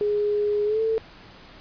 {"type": "tone with pitch glide", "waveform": "sine", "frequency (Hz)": [415.3, 445.1], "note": ["G#4", "A4"], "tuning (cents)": [0, 20], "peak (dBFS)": -20, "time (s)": [0.01, 0.98], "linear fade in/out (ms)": 0, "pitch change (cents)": 120, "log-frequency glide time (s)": [0.65, 0.81], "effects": ["pink hiss -47 dBFS RMS until 1.6 s", "resampled to 11025 Hz"]}